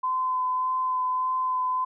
sine tone with vibrato, 1021 Hz, C6, 43 cents flat, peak -23 dBFS, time 0.03-1.85 s, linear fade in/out 10 ms, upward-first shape sine, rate 1.7 Hz, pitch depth 12 cents each way, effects none

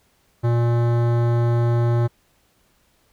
sine tone with hard clipping, 118.4 Hz, A#2, 27 cents sharp, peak -18 dBFS, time 0.43-2.08 s, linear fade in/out 20 ms, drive 17 dB, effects pink hiss -62 dBFS RMS until 3.12 s

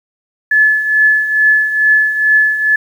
sine tone with tremolo, 1723 Hz, A6, 37 cents flat, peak -5 dBFS, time 0.51-2.76 s, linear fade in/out 5 ms, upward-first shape triangle, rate 2.3 Hz, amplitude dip 70%, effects 7-bit

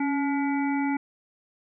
harmonic tone with a mistuned harmonic, 285.3 Hz, C#4, 50 cents sharp, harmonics 1 / 3 / 5 / 7 / 8, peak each -24 / -31 / -39 / -37 / -38 dBFS, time 0-0.97 s, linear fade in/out 5 ms, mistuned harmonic 1, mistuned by -47 cents, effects none

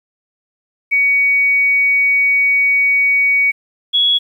sine tone pair in turn, 2250 / 3355 Hz, C#7 / G#7, +25 / +17 cents, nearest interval perfect fifth, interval 692 cents, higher second, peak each -10 dBFS, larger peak neither, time 0.91-3.52 / 3.93-4.19 s, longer first, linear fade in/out 20 ms, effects 8-bit

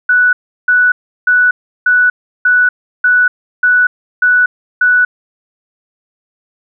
sine tone bursts, 1480 Hz, F#6, in tune, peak -6 dBFS, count 9, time 0.09-5.05 s, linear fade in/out 5 ms, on 240 ms, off 350 ms, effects none

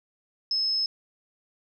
sine tone, 5190 Hz, E8, 28 cents flat, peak -23 dBFS, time 0.51-0.86 s, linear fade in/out 2 ms, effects none

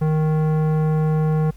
sine tone with tanh clipping, 155.56 Hz, D#3, in tune, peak -18 dBFS, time 0.01-1.51 s, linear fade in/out 10 ms, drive 15 dB, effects added 50 Hz sine -39 dBFS peak until 1.56 s + pink hiss -55 dBFS RMS until 1.56 s

